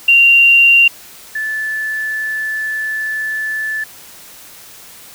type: tone pair in turn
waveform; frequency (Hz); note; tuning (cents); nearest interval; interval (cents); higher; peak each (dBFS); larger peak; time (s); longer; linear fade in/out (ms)
sine; 2768 / 1743.7; F7 / A6; -16 / -16; minor sixth; 800; first; -5 / -17; first; 0.08-0.88 / 1.35-3.84; second; 5
effects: white hiss -38 dBFS RMS until 5.14 s